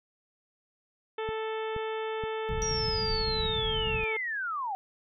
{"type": "harmonic tone", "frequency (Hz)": 440, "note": "A4", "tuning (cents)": 0, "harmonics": [1, 2, 3, 4, 5, 6, 7, 8], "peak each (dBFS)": [-32, -38, -42, -44, -46, -48, -49, -50], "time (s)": [1.18, 4.17], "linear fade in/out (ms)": 5}
{"type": "click train", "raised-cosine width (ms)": 5, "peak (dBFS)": -27, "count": 4, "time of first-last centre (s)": [1.29, 2.712], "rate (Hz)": 2.11}
{"type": "low-pass noise", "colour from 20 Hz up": "pink", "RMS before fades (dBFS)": -35, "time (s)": [2.49, 4.04], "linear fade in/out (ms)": 0, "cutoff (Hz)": 200, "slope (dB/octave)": 48}
{"type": "linear sweep", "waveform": "sine", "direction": "down", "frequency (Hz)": [5800, 743], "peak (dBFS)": -30, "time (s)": [2.62, 4.75], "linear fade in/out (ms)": 0}
{"effects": []}